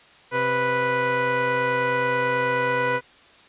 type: tone pair together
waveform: 15% pulse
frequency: 130.6 / 493.1 Hz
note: C3 / B4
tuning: -3 / -3 cents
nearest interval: octave + major seventh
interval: 2300 cents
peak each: -24 / -14 dBFS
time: 0.31-3.01 s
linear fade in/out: 50 ms
effects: white hiss -51 dBFS RMS until 3.48 s + resampled to 8000 Hz